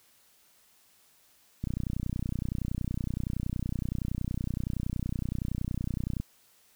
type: click train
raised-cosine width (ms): 5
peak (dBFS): -19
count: 141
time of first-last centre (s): 1.64-6.2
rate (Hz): 30.7
effects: white hiss -63 dBFS RMS until 6.75 s